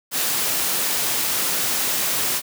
white high-pass noise, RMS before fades -22 dBFS, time 0.11-2.42 s, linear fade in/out 50 ms, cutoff 120 Hz, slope 12 dB/octave, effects none

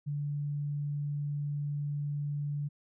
sine tone, 145.3 Hz, D3, 18 cents flat, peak -31 dBFS, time 0.06-2.69 s, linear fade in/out 20 ms, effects none

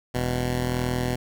10% pulse tone pair together, 41.45 / 124.2 Hz, E1 / B2, +10 / +10 cents, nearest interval octave + perfect fifth, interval 1900 cents, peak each -21 / -18 dBFS, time 0.14-1.16 s, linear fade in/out 10 ms, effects none

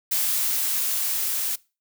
blue noise with level ramp, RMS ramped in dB -23 to -26 dBFS, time 0.11-1.56 s, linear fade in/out 10 ms, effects noise-tail reverb RT60 0.3 s tail -22 dB re dry

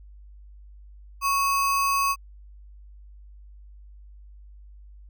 sine tone with sample-and-hold, 1108.7 Hz, C#6, in tune, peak -20 dBFS, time 1.21-2.16 s, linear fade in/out 50 ms, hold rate 3675 Hz, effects added 50 Hz sine -44 dBFS peak until 5.09 s

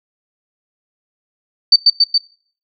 sine tone with echo, 4580 Hz, D8, 44 cents flat, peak -3 dBFS, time 1.72-1.76 s, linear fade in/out 5 ms, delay 140 ms, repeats 3, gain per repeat -2 dB, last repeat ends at 2.18 s, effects noise-tail reverb RT60 0.5 s tail -21 dB re dry

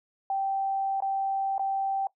sine tone with dropouts, 780 Hz, G5, 9 cents flat, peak -25 dBFS, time 0.3-2.07 s, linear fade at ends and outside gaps 2 ms, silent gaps 1.004-1.022 / 1.581-1.594 s, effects noise-tail reverb RT60 0.1 s tail -19 dB re dry

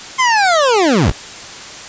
25% pulse linear sweep, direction down, 1061 to 35.51 Hz, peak -6 dBFS, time 0.18-1.12 s, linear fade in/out 20 ms, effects white hiss -31 dBFS RMS until 1.88 s + resampled to 16000 Hz

